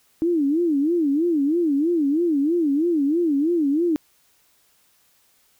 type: tone with vibrato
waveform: sine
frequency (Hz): 311.1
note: D#4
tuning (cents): 0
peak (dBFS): -17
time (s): 0.22-3.96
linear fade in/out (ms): 0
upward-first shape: sine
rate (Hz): 3.1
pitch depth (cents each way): 210
effects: white hiss -61 dBFS RMS until 5.59 s